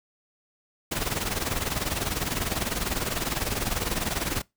pink noise with tremolo, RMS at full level -25 dBFS, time 0.91-4.42 s, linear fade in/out 10 ms, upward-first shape triangle, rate 20 Hz, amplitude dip 80%, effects noise-tail reverb RT60 0.2 s tail -23 dB re dry

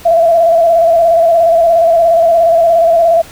sine tone with vibrato, 670 Hz, E5, 28 cents sharp, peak -5 dBFS, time 0.05-3.22 s, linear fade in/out 10 ms, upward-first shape square, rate 17 Hz, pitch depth 38 cents each way, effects pink hiss -35 dBFS RMS until 3.31 s

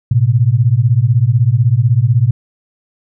sine beating tone pair, 111 / 127 Hz, A2 / B2, +16 / +49 cents, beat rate 16 Hz, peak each -11 dBFS, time 0.11-2.31 s, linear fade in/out 5 ms, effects none

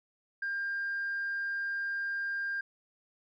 sine tone, 1600 Hz, G6, 35 cents sharp, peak -30 dBFS, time 0.42-2.61 s, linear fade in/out 5 ms, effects tanh soft clip ceiling -28 dBFS

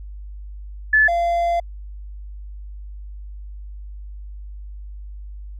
sine / triangle tone pair in turn, 1732 / 687.3 Hz, A6 / F5, -28 / -28 cents, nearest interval octave + major third, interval 1600 cents, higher first, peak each -11 / -15 dBFS, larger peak first, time 0.93-1.08 / 1.08-1.6 s, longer second, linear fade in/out 5 ms, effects added 50 Hz sine -32 dBFS peak until 5.59 s

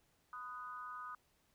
sine tone with amplitude modulation, 1242 Hz, D#6, 3 cents flat, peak -40 dBFS, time 0.33-1.15 s, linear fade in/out 2 ms, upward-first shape sine, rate 238 Hz, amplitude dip 95%, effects pink hiss -75 dBFS RMS until 1.54 s

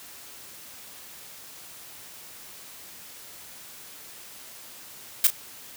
blue noise with echo, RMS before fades -17 dBFS, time 5.24-5.27 s, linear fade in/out 2 ms, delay 33 ms, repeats 1, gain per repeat -11 dB, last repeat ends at 5.303 s, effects white hiss -45 dBFS RMS until 5.76 s + high-pass 60 Hz 12 dB/octave

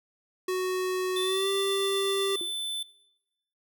square tone with pitch glide, 370 to 392 Hz, F#4 to G4, 0 to 0 cents, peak -27 dBFS, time 0.48-2.36 s, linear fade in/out 5 ms, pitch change +100 cents, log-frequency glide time 1.21-1.49 s
square tone, 3520 Hz, A7, in tune, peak -30 dBFS, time 1.16-2.83 s, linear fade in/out 5 ms
sine tone with exponential decay, 347.5 Hz, F4, 9 cents flat, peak -33 dBFS, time 2.41-2.54 s, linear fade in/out 1 ms, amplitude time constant 27 ms
effects noise-tail reverb RT60 1.0 s tail -23 dB re dry

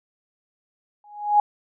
sine tone with exponential growth, 830.6 Hz, G#5, in tune, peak -10 dBFS, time 1.04-1.4 s, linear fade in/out 2 ms, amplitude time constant 78 ms, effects none

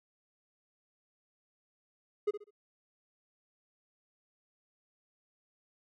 triangle tone with echo, 415.3 Hz, G#4, in tune, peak -24 dBFS, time 2.27-2.31 s, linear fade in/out 10 ms, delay 66 ms, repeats 3, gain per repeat -11 dB, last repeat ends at 2.508 s, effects none

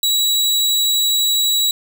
sawtooth tone, 3896 Hz, B7, 24 cents flat, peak -11 dBFS, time 0.03-1.71 s, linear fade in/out 2 ms, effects none

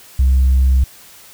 sine tone, 65.41 Hz, C2, in tune, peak -7 dBFS, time 0.19-0.84 s, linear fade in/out 5 ms, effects tanh soft clip ceiling -7 dBFS + white hiss -42 dBFS RMS until 1.33 s

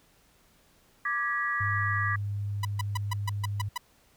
sine chord, G# diminished, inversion second, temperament equal with one note detuned, 1174.7 / 1661.2 / 1932.6 Hz, D6 / G#6 / B6, 0 / 0 / -38 cents, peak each -31 dBFS, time 1.05-2.16 s, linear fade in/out 5 ms
sine tone, 101.7 Hz, G#2, 36 cents flat, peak -29 dBFS, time 1.6-3.69 s, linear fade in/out 10 ms
sawtooth tone bursts, 987.8 Hz, B5, in tune, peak -25 dBFS, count 8, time 2.63-3.778 s, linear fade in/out 5 ms, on 21 ms, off 140 ms
effects pink hiss -63 dBFS RMS until 4.16 s

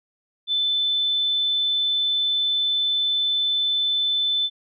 sine tone, 3520 Hz, A7, in tune, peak -19 dBFS, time 0.47-4.5 s, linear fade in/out 50 ms, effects none

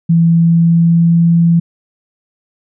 sine tone with pitch glide, 166.8 to 168.54 Hz, E3 to E3, +21 to +39 cents, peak -6 dBFS, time 0.09-1.6 s, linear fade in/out 10 ms, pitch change +18 cents, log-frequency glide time 0.22-1.25 s, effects none

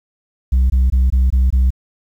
sine tone bursts, 63.9 Hz, C2, 40 cents flat, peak -7 dBFS, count 6, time 0.52-1.705 s, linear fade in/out 10 ms, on 180 ms, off 21 ms, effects tanh soft clip ceiling -9 dBFS + 8-bit

